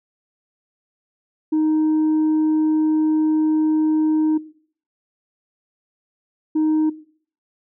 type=tone pair in turn; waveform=sine; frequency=311.1 / 311.1 Hz; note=D#4 / D#4; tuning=0 / 0 cents; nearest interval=unison; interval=0 cents; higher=neither; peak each=-13 dBFS; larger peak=neither; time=1.52-4.38 / 6.55-6.9 s; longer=first; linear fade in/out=10 ms; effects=noise-tail reverb RT60 0.5 s tail -18 dB re dry + tanh soft clip ceiling -14 dBFS